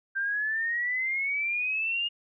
sine exponential sweep, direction up, 1568 to 2858 Hz, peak -26 dBFS, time 0.15-2.09 s, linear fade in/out 20 ms, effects none

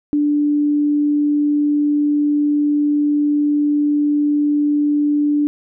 sine tone, 293.7 Hz, D4, in tune, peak -13 dBFS, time 0.13-5.47 s, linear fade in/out 0 ms, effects none

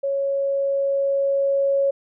sine tone with level ramp, 553 Hz, C#5, 4 cents flat, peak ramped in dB -20 to -16 dBFS, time 0.03-1.91 s, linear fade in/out 10 ms, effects none

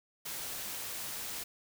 white noise, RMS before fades -40 dBFS, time 0.25-1.44 s, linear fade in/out 10 ms, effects none

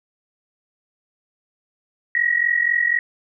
sine tone pair together, 1883 / 1927 Hz, A#6 / B6, +17 / -43 cents, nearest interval unison, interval 40 cents, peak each -19 dBFS, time 2.15-2.99 s, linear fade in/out 2 ms, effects none

